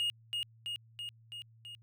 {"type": "tone with echo", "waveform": "triangle", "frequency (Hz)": 2857, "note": "F7", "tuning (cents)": 39, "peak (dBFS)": -28, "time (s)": [0, 0.1], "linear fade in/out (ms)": 0, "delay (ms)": 330, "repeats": 5, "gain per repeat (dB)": -3, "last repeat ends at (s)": 1.75, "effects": ["added 113 Hz sine -58 dBFS peak until 1.82 s"]}